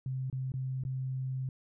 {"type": "tone with dropouts", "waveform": "sine", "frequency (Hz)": 130.81, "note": "C3", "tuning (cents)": 0, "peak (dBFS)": -32, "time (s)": [0.06, 1.49], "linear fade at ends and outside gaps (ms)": 2, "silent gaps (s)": [[0.3, 0.327], [0.52, 0.539], [0.837, 0.85]], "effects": []}